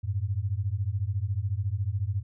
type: beating tone pair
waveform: sine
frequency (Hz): 92.5 / 106.5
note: F#2 / G#2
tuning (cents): 0 / +44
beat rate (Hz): 14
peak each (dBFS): -29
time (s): 0.03-2.23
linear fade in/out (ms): 20
effects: none